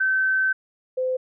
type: tone pair in turn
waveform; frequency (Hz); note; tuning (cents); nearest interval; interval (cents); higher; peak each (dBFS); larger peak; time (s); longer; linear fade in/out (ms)
sine; 1538 / 513.2; G6 / C5; -33 / -34; octave + perfect fifth; 1901; first; -18 / -21; first; 0-0.53 / 0.97-1.17; first; 10
effects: none